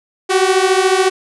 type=beating tone pair; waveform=sawtooth; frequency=370.5 / 384.5 Hz; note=F#4 / G4; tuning=+2 / -33 cents; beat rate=14 Hz; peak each=-10 dBFS; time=0.29-1.1 s; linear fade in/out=20 ms; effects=resampled to 24000 Hz + 7-bit